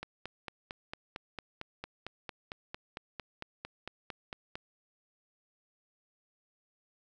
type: click train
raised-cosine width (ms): 0.3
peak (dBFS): -23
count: 21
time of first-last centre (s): 0.03-4.555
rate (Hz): 4.42
effects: none